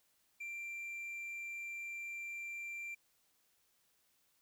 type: tone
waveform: triangle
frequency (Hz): 2362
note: D7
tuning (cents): +9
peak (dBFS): -40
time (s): 0.4-2.95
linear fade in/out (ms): 10
effects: white hiss -75 dBFS RMS until 4.41 s